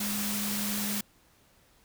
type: tone in noise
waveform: sine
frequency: 206.1 Hz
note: G#3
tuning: 13 cents flat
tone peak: -33 dBFS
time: 0-1.01 s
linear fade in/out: 5 ms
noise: white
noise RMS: -33 dBFS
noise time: 0-1.01 s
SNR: -3 dB
effects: pink hiss -63 dBFS RMS until 1.84 s